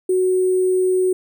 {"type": "tone with sample-and-hold", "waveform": "sine", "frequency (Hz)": 370, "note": "F#4", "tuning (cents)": 0, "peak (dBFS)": -14, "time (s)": [0.09, 1.13], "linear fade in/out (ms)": 5, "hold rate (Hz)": 8820, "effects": []}